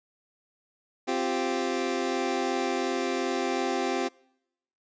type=chord; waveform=25% pulse; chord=C suspended fourth; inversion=none; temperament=equal; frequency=261.6 / 349.2 / 392 Hz; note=C4 / F4 / G4; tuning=0 / 0 / 0 cents; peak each=-27 dBFS; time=1.07-4.09 s; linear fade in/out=20 ms; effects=noise-tail reverb RT60 0.8 s tail -25 dB re dry + resampled to 16000 Hz